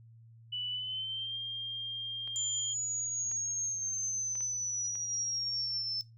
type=tone with pitch glide; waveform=sine; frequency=2970 to 3202 Hz; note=F#7 to G7; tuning=+6 to +36 cents; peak=-34 dBFS; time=0.52-2.74 s; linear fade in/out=10 ms; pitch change=+130 cents; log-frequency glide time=0.7-1.38 s
type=clicks; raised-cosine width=0.3 ms; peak=-36 dBFS; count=5; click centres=2.276 / 3.315 / 4.354 / 4.407 / 4.955 s
type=linear sweep; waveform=sine; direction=down; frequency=7090 to 5274 Hz; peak=-32 dBFS; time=2.36-6.01 s; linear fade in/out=0 ms
effects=noise-tail reverb RT60 0.2 s tail -17 dB re dry + added 114 Hz sine -53 dBFS peak until 6.17 s